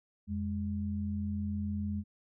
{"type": "tone pair together", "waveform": "sine", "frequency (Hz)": [86.8, 206.4], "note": ["F2", "G#3"], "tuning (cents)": [-10, -10], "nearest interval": "octave + minor third", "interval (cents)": 1500, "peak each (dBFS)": [-35, -34], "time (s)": [0.27, 2.04], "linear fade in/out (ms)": 50, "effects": []}